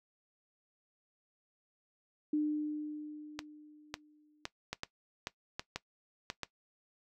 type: tone with exponential decay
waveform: sine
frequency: 301.2 Hz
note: D4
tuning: 44 cents sharp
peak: -27 dBFS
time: 2.33-4.45 s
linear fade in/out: 5 ms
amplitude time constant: 460 ms
type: clicks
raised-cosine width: 0.2 ms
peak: -19 dBFS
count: 10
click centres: 3.391 / 3.941 / 4.454 / 4.73 / 4.834 / 5.271 / 5.595 / 5.76 / 6.301 / 6.433 s
effects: noise-tail reverb RT60 0.1 s tail -18 dB re dry